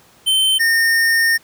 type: tone pair in turn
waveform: square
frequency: 3091 / 1828.4 Hz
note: G7 / A#6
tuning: -25 / -34 cents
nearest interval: major sixth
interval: 909 cents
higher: first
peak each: -13 / -13 dBFS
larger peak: neither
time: 0.26-0.59 / 0.59-1.38 s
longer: second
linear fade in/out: 20 ms
effects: pink hiss -50 dBFS RMS until 1.43 s + high-pass 100 Hz 12 dB/octave